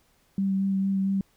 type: tone with vibrato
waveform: sine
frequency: 194.1 Hz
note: G3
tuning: 17 cents flat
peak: -22 dBFS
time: 0.38-1.21 s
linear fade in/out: 2 ms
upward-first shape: sine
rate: 4.4 Hz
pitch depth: 13 cents each way
effects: pink hiss -65 dBFS RMS until 1.36 s